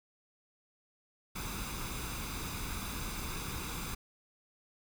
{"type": "noise with comb filter", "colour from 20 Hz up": "pink", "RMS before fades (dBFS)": -39, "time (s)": [1.35, 3.95], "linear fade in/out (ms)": 10, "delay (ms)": 0.81, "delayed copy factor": 0.6, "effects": []}